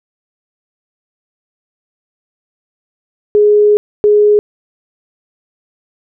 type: tone bursts at uneven times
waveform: sine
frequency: 417.2 Hz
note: G#4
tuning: 8 cents sharp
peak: -5 dBFS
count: 2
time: 3.35-3.77 / 4.04-4.39 s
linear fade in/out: 0 ms
effects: none